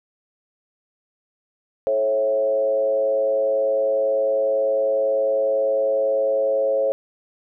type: tone with frequency modulation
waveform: sine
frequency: 544 Hz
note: C#5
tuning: 33 cents flat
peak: -17 dBFS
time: 1.87-6.92 s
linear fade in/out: 0 ms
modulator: 110 Hz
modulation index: 0.69
effects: none